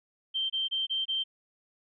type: tone bursts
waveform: sine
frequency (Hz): 3136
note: G7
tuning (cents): 0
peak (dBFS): -27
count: 5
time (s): 0.34-1.24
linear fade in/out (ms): 20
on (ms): 160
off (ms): 25
effects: none